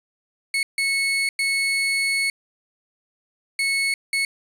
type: tone bursts at uneven times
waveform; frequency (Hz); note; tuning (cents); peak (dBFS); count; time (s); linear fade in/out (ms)
35% pulse; 2200; C#7; -14; -18; 5; 0.54-0.63 / 0.78-1.29 / 1.39-2.3 / 3.59-3.94 / 4.13-4.25; 2
effects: resampled to 32000 Hz + 8-bit